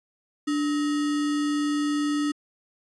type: tone with sample-and-hold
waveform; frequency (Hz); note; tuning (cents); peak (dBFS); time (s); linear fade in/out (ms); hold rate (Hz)
sine; 293.7; D4; 0; -22; 0.47-2.32; 10; 1575
effects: resampled to 22050 Hz